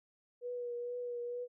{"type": "tone with vibrato", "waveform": "sine", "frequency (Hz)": 484.8, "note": "B4", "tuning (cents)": -32, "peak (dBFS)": -37, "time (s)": [0.41, 1.48], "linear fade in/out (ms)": 50, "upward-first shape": "triangle", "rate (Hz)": 2.2, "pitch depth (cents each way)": 26, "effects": []}